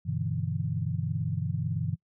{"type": "chord", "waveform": "sine", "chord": "E minor seventh", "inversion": "first", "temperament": "equal", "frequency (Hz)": [98, 123.47, 146.83, 164.81], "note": ["G2", "B2", "D3", "E3"], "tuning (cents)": [0, 0, 0, 0], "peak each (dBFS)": -33, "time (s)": [0.05, 1.96], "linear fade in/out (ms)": 20, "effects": ["noise-tail reverb RT60 0.1 s tail -26 dB re dry"]}